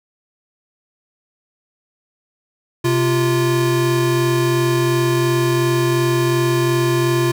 square tone pair together, 129.7 / 346.3 Hz, C3 / F4, -15 / -15 cents, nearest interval octave + perfect fourth, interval 1700 cents, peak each -19 / -17 dBFS, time 2.84-7.32 s, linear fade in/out 10 ms, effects none

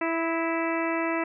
harmonic tone with a mistuned harmonic, 330 Hz, E4, 2 cents sharp, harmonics 1 / 2 / 3 / 4 / 5 / 6 / 7 / 8, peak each -28 / -31 / -33 / -35 / -39 / -34 / -38 / -38 dBFS, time 0.01-1.24 s, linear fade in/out 5 ms, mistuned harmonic 4, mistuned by -19 cents, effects none

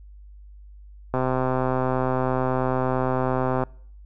click train, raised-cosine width 1 ms, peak -10 dBFS, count 323, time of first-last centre 1.14-3.636 s, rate 129 Hz, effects noise-tail reverb RT60 0.6 s tail -25 dB re dry + added 50 Hz sine -42 dBFS peak until 4.05 s

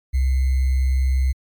sine tone with sample-and-hold, 65.41 Hz, C2, in tune, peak -15 dBFS, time 0.13-1.33 s, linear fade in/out 20 ms, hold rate 2100 Hz, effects MP3 96 kbps

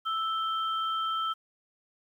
sine tone pair together, 1318.5 / 3138 Hz, E6 / G7, 0 / +1 cents, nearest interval octave + minor third, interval 1501 cents, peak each -28 / -36 dBFS, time 0.05-1.34 s, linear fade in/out 20 ms, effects 10-bit

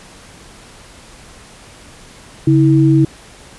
sine tone pair together, 140 / 322.9 Hz, C#3 / E4, +18 / -36 cents, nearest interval octave + major second, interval 1446 cents, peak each -10 dBFS, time 2.47-3.05 s, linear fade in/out 5 ms, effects pink hiss -40 dBFS RMS until 3.58 s + resampled to 24000 Hz

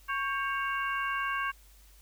harmonic tone with a mistuned harmonic, 554.4 Hz, C#5, in tune, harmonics 2 / 3 / 4 / 5, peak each -32 / -33 / -40 / -39 dBFS, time 0.08-1.52 s, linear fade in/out 20 ms, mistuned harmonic 3, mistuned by -76 cents, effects added 50 Hz sine -55 dBFS peak until 2.01 s + white hiss -61 dBFS RMS until 2.01 s

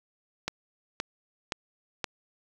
click train, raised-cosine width 0.2 ms, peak -12 dBFS, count 4, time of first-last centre 0.48-2.042 s, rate 1.92 Hz, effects 7-bit

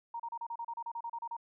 sine tone bursts, 932.3 Hz, A#5, in tune, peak -36 dBFS, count 14, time 0.14-1.367 s, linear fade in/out 5 ms, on 57 ms, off 33 ms, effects none

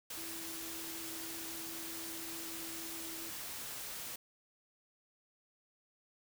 sine tone in noise, 329 Hz, E4, 3 cents flat, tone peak -49 dBFS, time 0.17-3.3 s, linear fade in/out 5 ms, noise white, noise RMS -44 dBFS, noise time 0.1-4.16 s, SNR -8 dB, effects none

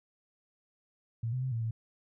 sine tone with pitch steps, 114.8 / 127.5 / 130.5 / 114.7 / 112.5 Hz, A#2 / C3 / C3 / A#2 / A2, -26 / -44 / -4 / -28 / +39 cents, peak -30 dBFS, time 1.23-1.71 s, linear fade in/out 5 ms, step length 96 ms, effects none

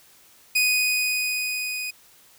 sawtooth tone with level ramp, 2489 Hz, D#7, in tune, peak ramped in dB -14 to -25 dBFS, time 0.55-1.91 s, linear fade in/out 10 ms, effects white hiss -54 dBFS RMS until 2.38 s

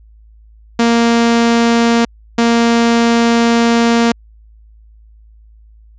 sawtooth tone bursts at uneven times, 233.1 Hz, A#3, in tune, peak -5 dBFS, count 2, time 0.79-2.05 / 2.38-4.12 s, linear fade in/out 5 ms, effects added 54 Hz sine -40 dBFS peak until 5.98 s + resampled to 16000 Hz

